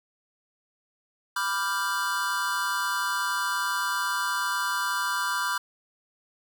square chord, G dominant seventh, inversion first, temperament equal, 987.8 / 1174.7 / 1396.9 / 1568 Hz, B5 / D6 / F6 / G6, 0 / 0 / 0 / 0 cents, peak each -32 dBFS, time 1.36-5.58 s, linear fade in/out 5 ms, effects none

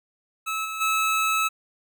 25% pulse tone with level steps, 1300 Hz, E6, 24 cents flat, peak -22 / -26 / -17 dBFS, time 0.46-1.49 s, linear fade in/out 20 ms, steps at 0.64 / 0.8 s, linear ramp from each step 20 ms, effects none

